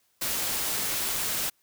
white noise, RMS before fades -29 dBFS, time 0.21-1.5 s, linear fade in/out 10 ms, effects white hiss -69 dBFS RMS until 1.62 s

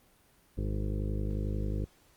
harmonic tone with a mistuned harmonic, 51.2 Hz, G#1, 24 cents flat, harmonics 1 / 2 / 3 / 4 / 6 / 7 / 8 / 9 / 10, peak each -32 / -35 / -42 / -40 / -43 / -46 / -46 / -49 / -49 dBFS, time 0.57-1.85 s, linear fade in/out 10 ms, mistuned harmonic 10, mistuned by +21 cents, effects pink hiss -64 dBFS RMS until 2.16 s + Opus 32 kbps

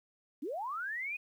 sine linear sweep, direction up, 246.9 to 2522 Hz, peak -35 dBFS, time 0.42-1.17 s, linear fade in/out 10 ms, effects 11-bit

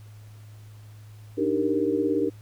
sine chord, Eb major seventh, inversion third, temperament equal, 293.7 / 311.1 / 392 / 466.2 Hz, D4 / Eb4 / G4 / Bb4, 0 / 0 / 0 / 0 cents, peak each -27 dBFS, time 1.37-2.3 s, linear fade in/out 20 ms, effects added 106 Hz sine -43 dBFS peak until 2.41 s + pink hiss -58 dBFS RMS until 2.41 s

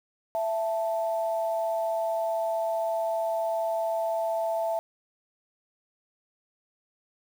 sine tone pair together, 664.6 / 880 Hz, E5 / A5, +14 / 0 cents, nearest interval perfect fourth, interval 486 cents, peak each -26 / -32 dBFS, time 0.35-4.79 s, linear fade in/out 0 ms, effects 8-bit

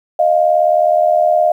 sine tone pair together, 619.8 / 699 Hz, D#5 / F5, -7 / +1 cents, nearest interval major second, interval 208 cents, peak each -12 dBFS, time 0.19-1.52 s, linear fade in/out 5 ms, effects 8-bit

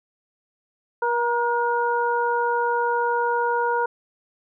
sine tone cluster, 477.7 / 945 / 1437 Hz, A#4 / A#5 / F6, +42 / +23 / +49 cents, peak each -24 / -22 / -27 dBFS, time 1.02-3.86 s, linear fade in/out 5 ms, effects none

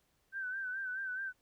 sine tone with vibrato, 1538 Hz, G6, 33 cents flat, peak -36 dBFS, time 0.32-1.33 s, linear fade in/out 50 ms, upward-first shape sine, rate 4.7 Hz, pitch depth 60 cents each way, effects pink hiss -75 dBFS RMS until 1.41 s

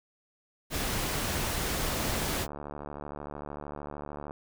pink noise, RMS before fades -31 dBFS, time 0.7-2.47 s, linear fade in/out 50 ms
click train, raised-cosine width 1 ms, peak -25 dBFS, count 181, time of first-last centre 1.85-4.309 s, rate 73.2 Hz
effects none

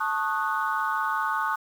sine chord, D# half-diminished seventh, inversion second, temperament equal with one note detuned, 880 / 1099.2 / 1244.5 / 1480 Hz, A5 / C#6 / D#6 / F#6, 0 / -15 / 0 / 0 cents, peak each -29 dBFS, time 0-1.56 s, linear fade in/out 10 ms, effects tanh soft clip ceiling -15 dBFS + 8-bit

